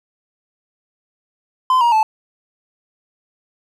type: tone with pitch steps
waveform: triangle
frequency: 1026 / 946.3 / 872.8 Hz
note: C6 / A#5 / A5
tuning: -34 / +26 / -14 cents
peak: -9 dBFS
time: 1.7-2.03 s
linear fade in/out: 2 ms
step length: 110 ms
effects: none